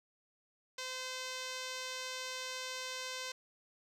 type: tone with low-pass filter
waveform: 5% pulse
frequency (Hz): 514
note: C5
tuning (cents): -31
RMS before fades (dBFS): -42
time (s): 0.78-3.32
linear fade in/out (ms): 5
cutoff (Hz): 9300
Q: 0.9
effects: none